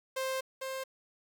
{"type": "tone pair in turn", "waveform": "sawtooth", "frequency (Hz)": [526, 528.7], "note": ["C5", "C5"], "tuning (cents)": [9, 18], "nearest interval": "unison", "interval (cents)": 9, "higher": "second", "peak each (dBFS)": [-28, -32], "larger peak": "first", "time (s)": [[0.16, 0.41], [0.61, 0.84]], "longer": "first", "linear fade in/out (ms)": 10, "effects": ["9-bit"]}